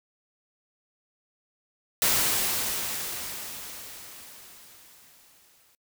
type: noise with exponential decay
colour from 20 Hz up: white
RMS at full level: -22 dBFS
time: 2.02-5.75 s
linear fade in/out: 1 ms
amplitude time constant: 810 ms
effects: noise-tail reverb RT60 0.1 s tail -25 dB re dry